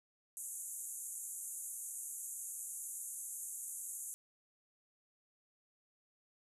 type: band-pass noise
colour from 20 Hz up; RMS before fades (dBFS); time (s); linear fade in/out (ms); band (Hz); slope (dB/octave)
white; -45; 0.37-4.14; 0; 6600 to 12000; 96
effects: none